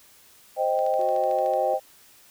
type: chord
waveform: sine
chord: C minor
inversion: none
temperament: equal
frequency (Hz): 523.3 / 622.3 / 784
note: C5 / Eb5 / G5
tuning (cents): 0 / 0 / 0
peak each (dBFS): -25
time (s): 0.56-1.8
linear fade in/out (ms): 50
type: click train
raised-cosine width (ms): 0.2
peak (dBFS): -28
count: 11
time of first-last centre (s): 0.79-1.536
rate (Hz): 13.4
type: tone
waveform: triangle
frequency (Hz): 367.3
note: F#4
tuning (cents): -13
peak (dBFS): -32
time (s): 0.99-1.74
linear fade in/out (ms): 2
effects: white hiss -54 dBFS RMS until 2.3 s